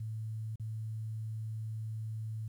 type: tone with dropouts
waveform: sine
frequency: 110 Hz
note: A2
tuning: in tune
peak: -36 dBFS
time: 0-2.48 s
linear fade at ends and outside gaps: 5 ms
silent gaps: 0.558-0.597 s
effects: 11-bit